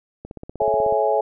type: click train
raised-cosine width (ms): 2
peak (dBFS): -21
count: 12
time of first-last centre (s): 0.25-0.925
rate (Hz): 16.3
type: chord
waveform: sine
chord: A major seventh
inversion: none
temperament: equal with one note detuned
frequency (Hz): 432.4 / 554.4 / 659.3 / 830.6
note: A4 / C#5 / E5 / G#5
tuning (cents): -30 / 0 / 0 / 0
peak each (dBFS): -22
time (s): 0.6-1.21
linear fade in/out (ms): 5
effects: none